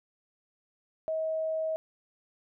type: tone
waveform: sine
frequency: 637 Hz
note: D#5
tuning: 41 cents sharp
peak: -28 dBFS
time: 1.08-1.76 s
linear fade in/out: 0 ms
effects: none